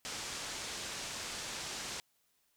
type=low-pass noise; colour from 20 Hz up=white; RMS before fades=-42 dBFS; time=0.05-2 s; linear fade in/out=0 ms; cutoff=7600 Hz; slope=24 dB/octave; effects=white hiss -75 dBFS RMS until 2.56 s